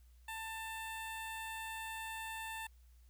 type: tone with notch filter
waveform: 15% pulse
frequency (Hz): 890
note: A5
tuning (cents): +20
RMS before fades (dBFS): -44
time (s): 0.28-2.67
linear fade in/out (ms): 5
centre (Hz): 4900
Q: 2
effects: added 60 Hz sine -59 dBFS peak until 3.09 s + white hiss -75 dBFS RMS until 3.09 s